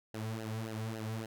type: tone with flanger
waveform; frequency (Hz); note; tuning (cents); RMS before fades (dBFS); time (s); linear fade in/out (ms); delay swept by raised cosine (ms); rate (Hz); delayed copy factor
sawtooth; 110.6; A2; +9; -39; 0.14-1.26; 5; 0.85 to 3.45; 3.6; -0.9
effects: none